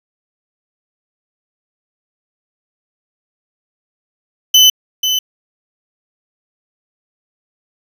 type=tone with echo; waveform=35% pulse; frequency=3023 Hz; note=F#7; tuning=36 cents sharp; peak=-3 dBFS; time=4.54-4.7 s; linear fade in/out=5 ms; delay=490 ms; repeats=1; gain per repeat=-8 dB; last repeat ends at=5.19 s; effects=resampled to 32000 Hz + 7-bit